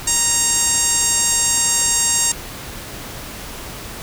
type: tone with band-pass filter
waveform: sawtooth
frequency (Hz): 932.3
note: A#5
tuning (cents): 0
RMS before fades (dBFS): -17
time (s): 0.07-2.32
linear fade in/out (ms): 5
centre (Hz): 7600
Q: 4.1
effects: pink hiss -32 dBFS RMS until 4.02 s